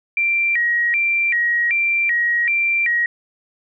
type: tone with vibrato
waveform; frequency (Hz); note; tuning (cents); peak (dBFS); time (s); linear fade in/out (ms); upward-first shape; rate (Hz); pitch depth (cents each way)
sine; 2114; C7; +17; -15; 0.17-3.06; 2; square; 1.3; 190
effects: none